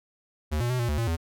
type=tone with pitch steps; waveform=square; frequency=76 / 120.4 / 126.2 / 118.9 / 74.3 / 115.6 / 82.5 Hz; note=D#2 / B2 / B2 / A#2 / D2 / A#2 / E2; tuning=-40 / -44 / +38 / +35 / +21 / -14 / +2 cents; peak=-25 dBFS; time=0.51-1.168 s; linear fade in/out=20 ms; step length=94 ms; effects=none